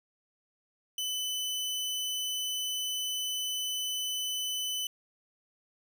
sawtooth tone, 3010 Hz, F#7, 29 cents sharp, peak -28 dBFS, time 0.98-4.87 s, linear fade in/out 2 ms, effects none

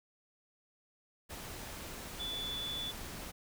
sine tone in noise, 3462 Hz, A7, 29 cents flat, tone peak -37 dBFS, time 2.19-2.92 s, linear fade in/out 20 ms, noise pink, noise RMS -45 dBFS, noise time 1.29-3.32 s, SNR +5 dB, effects none

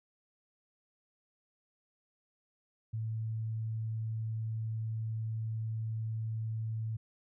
sine tone, 111.1 Hz, A2, 17 cents sharp, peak -33 dBFS, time 2.93-6.97 s, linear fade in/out 10 ms, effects none

